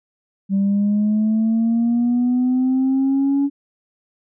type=linear sweep; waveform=sine; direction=up; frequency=194 to 282.6 Hz; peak=-13 dBFS; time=0.49-3.5 s; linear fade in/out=50 ms; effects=tanh soft clip ceiling -12 dBFS